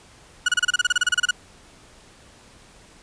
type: tone bursts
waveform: 30% pulse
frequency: 1457 Hz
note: F#6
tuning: 27 cents flat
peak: -13 dBFS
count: 16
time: 0.46-1.31 s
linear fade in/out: 5 ms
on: 25 ms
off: 30 ms
effects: pink hiss -50 dBFS RMS until 3.02 s + resampled to 22050 Hz